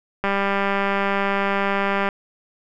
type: click train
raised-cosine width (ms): 0.5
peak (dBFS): -7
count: 367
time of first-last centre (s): 0.24-2.088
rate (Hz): 198
effects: none